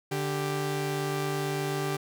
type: tone pair together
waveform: sawtooth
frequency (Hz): 146.83 / 392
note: D3 / G4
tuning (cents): 0 / 0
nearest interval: octave + perfect fourth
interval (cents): 1700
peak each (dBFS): -27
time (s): 0.11-1.97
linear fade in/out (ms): 10
effects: none